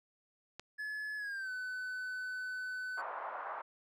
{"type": "click", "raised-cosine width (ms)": 0.2, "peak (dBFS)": -27, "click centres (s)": 0.596}
{"type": "tone with pitch glide", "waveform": "triangle", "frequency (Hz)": [1710, 1505.9], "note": ["A6", "F#6"], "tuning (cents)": [-50, 30], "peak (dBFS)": -36, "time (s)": [0.78, 3.02], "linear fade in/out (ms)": 20, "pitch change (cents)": -220, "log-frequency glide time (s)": [1.17, 1.51]}
{"type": "band-pass noise", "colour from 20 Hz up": "pink", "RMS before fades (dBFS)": -42, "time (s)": [2.97, 3.62], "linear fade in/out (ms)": 10, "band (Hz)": [720, 1300], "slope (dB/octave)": 24}
{"effects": []}